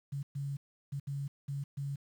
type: tone bursts at uneven times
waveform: sine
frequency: 140.1 Hz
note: C#3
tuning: 19 cents sharp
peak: -34 dBFS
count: 6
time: 0.12-0.23 / 0.35-0.57 / 0.92-1 / 1.07-1.28 / 1.48-1.64 / 1.77-1.96 s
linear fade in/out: 10 ms
effects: 10-bit